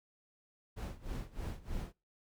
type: noise with tremolo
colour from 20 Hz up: brown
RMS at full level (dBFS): -38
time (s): 0.76-1.93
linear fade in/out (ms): 20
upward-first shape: sine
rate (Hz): 3.2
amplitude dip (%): 90
effects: noise-tail reverb RT60 0.3 s tail -25 dB re dry